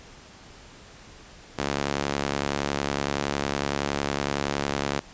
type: tone with high-pass filter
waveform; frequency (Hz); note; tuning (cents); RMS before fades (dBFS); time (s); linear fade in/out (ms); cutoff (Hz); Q
sawtooth; 70.8; C#2; +37; -28; 1.58-5; 10; 230; 0.52
effects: pink hiss -48 dBFS RMS until 5.13 s + resampled to 16000 Hz